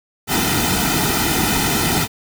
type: noise with comb filter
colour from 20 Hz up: pink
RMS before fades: -18 dBFS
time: 0.27-2.08 s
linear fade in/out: 50 ms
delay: 1.8 ms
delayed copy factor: -0.8
effects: none